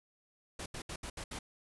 pink noise bursts at uneven times, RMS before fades -42 dBFS, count 6, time 0.59-0.66 / 0.74-0.82 / 0.89-0.96 / 1.03-1.1 / 1.17-1.24 / 1.31-1.39 s, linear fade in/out 5 ms, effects resampled to 24000 Hz

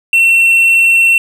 triangle tone, 2709 Hz, E7, 47 cents sharp, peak -4 dBFS, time 0.13-1.18 s, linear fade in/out 2 ms, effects none

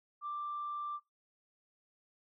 sine tone, 1179 Hz, D6, 6 cents sharp, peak -36 dBFS, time 0.21-1 s, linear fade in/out 50 ms, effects noise-tail reverb RT60 0.2 s tail -22 dB re dry + tanh soft clip ceiling -32 dBFS

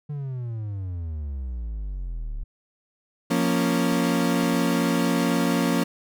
triangle exponential sweep, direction down, 150.2 to 34.65 Hz, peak -26 dBFS, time 0.09-2.44 s, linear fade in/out 10 ms
35% pulse chord, Bb minor, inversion second, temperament equal, 174.61 / 233.1 / 277.2 Hz, F3 / Bb3 / Db4, 0 / 0 / 0 cents, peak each -23 dBFS, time 3.3-5.84 s, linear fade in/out 10 ms
clicks, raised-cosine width 3 ms, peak -33 dBFS, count 3, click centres 3.927 / 4.434 / 4.541 s
effects none

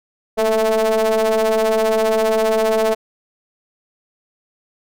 square ring-modulated tone, 108.9 Hz, A2, 17 cents flat, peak -12 dBFS, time 0.37-2.95 s, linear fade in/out 20 ms, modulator 552 Hz, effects none

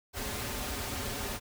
pink noise with comb filter, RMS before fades -36 dBFS, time 0.13-1.4 s, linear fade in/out 50 ms, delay 6.1 ms, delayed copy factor -0.6, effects none

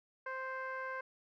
15% pulse tone with low-pass filter, 523.3 Hz, C5, in tune, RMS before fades -41 dBFS, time 0.26-1.01 s, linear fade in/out 5 ms, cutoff 1600 Hz, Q 1.8, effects none

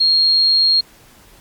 sine tone, 4253 Hz, C8, 27 cents sharp, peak -10 dBFS, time 0-0.81 s, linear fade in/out 10 ms, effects pink hiss -47 dBFS RMS until 1.4 s + MP3 96 kbps

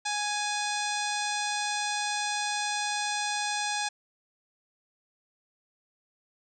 harmonic tone with a mistuned harmonic, 830.6 Hz, G#5, in tune, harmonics 1 / 2 / 3 / 4 / 5 / 6 / 7 / 8 / 9 / 10, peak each -32 / -35 / -37 / -38 / -39 / -40 / -40 / -41 / -42 / -42 dBFS, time 0.05-3.89 s, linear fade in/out 10 ms, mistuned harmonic 4, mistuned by +68 cents, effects none

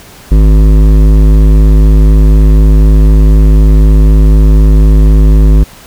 triangle tone with hard clipping, 52 Hz, G#1, 3 cents sharp, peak -3 dBFS, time 0.31-5.64 s, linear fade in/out 10 ms, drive 17 dB, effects pink hiss -34 dBFS RMS until 5.86 s

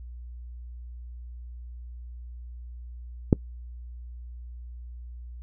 click, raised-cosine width 3 ms, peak -3 dBFS, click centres 3.328 s, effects noise-tail reverb RT60 0.1 s tail -23 dB re dry + added 60 Hz sine -38 dBFS peak until 5.42 s

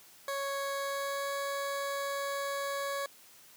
20% pulse tone with pitch glide, 554.4 to 558.6 Hz, C#5 to C#5, 0 to +13 cents, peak -28 dBFS, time 0.28-3.06 s, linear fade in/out 2 ms, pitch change +13 cents, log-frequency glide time 0.77-1.32 s, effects white hiss -57 dBFS RMS until 3.56 s + high-pass 100 Hz 12 dB/octave

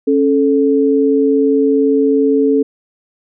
sine tone pair together, 274.6 / 437.1 Hz, C#4 / A4, -16 / -11 cents, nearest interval minor sixth, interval 805 cents, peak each -12 dBFS, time 0.07-2.63 s, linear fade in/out 10 ms, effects none

